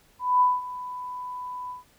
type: tone with ADSR envelope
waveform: sine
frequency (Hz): 996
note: B5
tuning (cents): +14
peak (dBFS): -15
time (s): 0.19-1.84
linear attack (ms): 220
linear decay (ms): 200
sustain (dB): -17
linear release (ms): 140
effects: pink hiss -60 dBFS RMS until 1.98 s

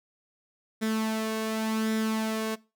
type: tone with flanger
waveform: sawtooth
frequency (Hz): 220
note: A3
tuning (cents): 0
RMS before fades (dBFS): -29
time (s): 0.81-2.56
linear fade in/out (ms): 20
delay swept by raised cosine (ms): 0.54 to 1.84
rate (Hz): 0.89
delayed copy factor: +0.5
effects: noise-tail reverb RT60 0.3 s tail -22 dB re dry

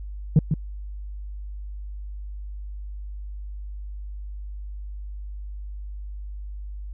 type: tone with echo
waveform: sine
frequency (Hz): 153.6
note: D#3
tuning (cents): -22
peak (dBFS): -8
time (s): 0.36-0.39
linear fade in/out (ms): 2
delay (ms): 150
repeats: 1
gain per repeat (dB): -9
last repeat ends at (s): 0.54
effects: tanh soft clip ceiling -10 dBFS + added 50 Hz sine -32 dBFS peak until 6.93 s

